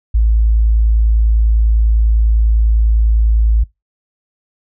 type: tone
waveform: sine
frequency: 55 Hz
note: A1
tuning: in tune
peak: -8 dBFS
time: 0.14-3.64 s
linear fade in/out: 10 ms
effects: noise-tail reverb RT60 0.2 s tail -23 dB re dry